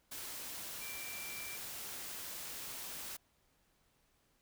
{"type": "tone in noise", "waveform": "sine", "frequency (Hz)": 2349, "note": "D7", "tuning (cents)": 0, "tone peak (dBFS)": -47, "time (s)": [0.81, 1.57], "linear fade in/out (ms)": 10, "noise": "white", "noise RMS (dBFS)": -45, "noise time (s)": [0.11, 3.17], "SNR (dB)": -5, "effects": ["pink hiss -74 dBFS RMS until 4.41 s"]}